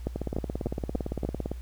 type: two click trains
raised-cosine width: 2 ms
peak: -17 / -15 dBFS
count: 25 / 5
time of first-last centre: 0.16-1.516 / 0.07-1.25 s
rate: 17.7 / 3.39 Hz
effects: added 60 Hz sine -36 dBFS peak until 1.61 s + pink hiss -57 dBFS RMS until 1.61 s